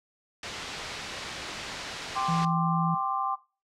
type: low-pass noise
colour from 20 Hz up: white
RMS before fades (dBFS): -38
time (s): 0.43-2.45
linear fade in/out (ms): 2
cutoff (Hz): 4400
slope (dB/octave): 12
type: chord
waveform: sine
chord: G suspended fourth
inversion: none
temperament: equal with one note detuned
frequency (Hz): 784 / 1046.5 / 1179.4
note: G5 / C6 / D6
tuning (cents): 0 / 0 / +7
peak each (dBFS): -31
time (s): 2.15-3.36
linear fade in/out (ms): 20
type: tone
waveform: sine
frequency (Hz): 166.3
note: E3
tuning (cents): +16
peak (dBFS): -26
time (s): 2.28-2.95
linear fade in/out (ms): 10
effects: noise-tail reverb RT60 0.3 s tail -17 dB re dry + low-pass 8000 Hz 12 dB/octave